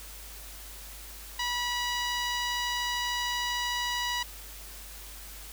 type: tone with low-pass filter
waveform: 10% pulse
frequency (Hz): 973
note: B5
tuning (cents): -26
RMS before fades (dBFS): -31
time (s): 1.39-4.23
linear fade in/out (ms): 5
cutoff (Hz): 6300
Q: 0.6
effects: added 50 Hz sine -46 dBFS peak until 5.52 s + white hiss -46 dBFS RMS until 5.52 s